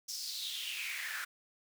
pink noise with high-pass filter sweep, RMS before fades -40 dBFS, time 0.08-1.25 s, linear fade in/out 10 ms, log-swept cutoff 5700 to 1500 Hz, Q 5.5, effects none

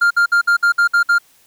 triangle tone bursts, 1400 Hz, F6, 4 cents sharp, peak -8 dBFS, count 8, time 0.01-1.185 s, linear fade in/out 10 ms, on 97 ms, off 57 ms, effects white hiss -53 dBFS RMS until 1.46 s

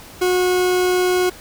40% pulse tone, 363.7 Hz, F#4, 30 cents flat, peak -14 dBFS, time 0.21-1.3 s, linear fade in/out 10 ms, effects pink hiss -40 dBFS RMS until 1.4 s

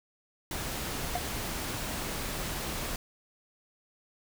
pink noise, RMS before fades -35 dBFS, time 0.51-2.96 s, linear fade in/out 2 ms
triangle tone with exponential decay, 710 Hz, F5, 28 cents sharp, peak -24 dBFS, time 1.15-1.23 s, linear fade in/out 5 ms, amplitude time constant 17 ms
effects none

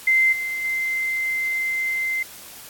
sine tone with level steps, 2078 Hz, C7, 12 cents flat, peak -14 / -24 / -21 dBFS, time 0.07-2.23 s, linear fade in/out 5 ms, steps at 0.32 / 0.64 s, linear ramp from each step 10 ms, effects white hiss -41 dBFS RMS until 2.69 s + AAC 64 kbps

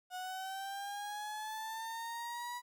35% pulse linear sweep, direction up, 728 to 978 Hz, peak -38 dBFS, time 0.1-2.62 s, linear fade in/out 50 ms, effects 13-bit

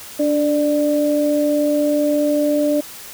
sine tone pair together, 292.9 / 593 Hz, D4 / D5, -5 / +17 cents, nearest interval octave, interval 1222 cents, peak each -17 dBFS, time 0.19-2.81 s, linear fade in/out 10 ms, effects white hiss -36 dBFS RMS until 3.13 s

